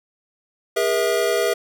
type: tone cluster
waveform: square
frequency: 408.5 / 478.8 / 651 Hz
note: G#4 / A#4 / E5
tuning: -29 / +46 / -22 cents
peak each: -23 dBFS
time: 0.76-1.54 s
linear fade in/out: 10 ms
effects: none